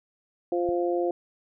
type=harmonic tone; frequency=174.61 Hz; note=F3; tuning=in tune; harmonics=2 / 3 / 4; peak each=-25 / -29 / -31 dBFS; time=0.52-1.11 s; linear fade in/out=2 ms
type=click; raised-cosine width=5 ms; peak=-29 dBFS; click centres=0.69 s
effects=none